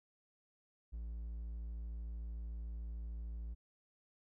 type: tone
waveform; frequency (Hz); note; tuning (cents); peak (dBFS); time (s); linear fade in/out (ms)
triangle; 56.7; A#1; -47; -39; 0.92-3.55; 20
effects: none